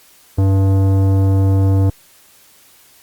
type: tone with tanh clipping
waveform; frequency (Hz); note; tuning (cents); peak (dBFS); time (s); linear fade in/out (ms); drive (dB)
sine; 96.8; G2; -21; -12; 0.38-1.9; 5; 15
effects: white hiss -48 dBFS RMS until 3.02 s + Opus 48 kbps